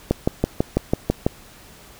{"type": "click train", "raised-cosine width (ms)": 2, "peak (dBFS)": -3, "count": 8, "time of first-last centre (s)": [0.11, 1.265], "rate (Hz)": 6.06, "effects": ["pink hiss -46 dBFS RMS until 1.99 s"]}